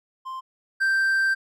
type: tone pair in turn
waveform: triangle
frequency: 1046.5 / 1568 Hz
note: C6 / G6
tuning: 0 / 0 cents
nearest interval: perfect fifth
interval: 700 cents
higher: second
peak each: -29 / -17 dBFS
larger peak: second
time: 0.25-0.41 / 0.8-1.35 s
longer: second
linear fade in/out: 20 ms
effects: none